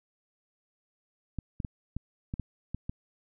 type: clicks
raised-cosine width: 5 ms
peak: -21 dBFS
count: 8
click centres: 1.387 / 1.602 / 1.648 / 1.966 / 2.339 / 2.397 / 2.746 / 2.895 s
effects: none